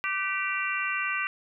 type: harmonic tone with a mistuned harmonic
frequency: 392 Hz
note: G4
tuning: in tune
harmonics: 3 / 4 / 5 / 6 / 7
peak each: -33 / -33 / -33 / -33 / -33 dBFS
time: 0.04-1.27 s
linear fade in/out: 0 ms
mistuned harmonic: 4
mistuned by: -45 cents
effects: none